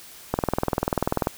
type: click train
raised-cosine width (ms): 1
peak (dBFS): -7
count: 20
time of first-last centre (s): 0.34-1.271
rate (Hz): 20.4
effects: white hiss -45 dBFS RMS until 1.37 s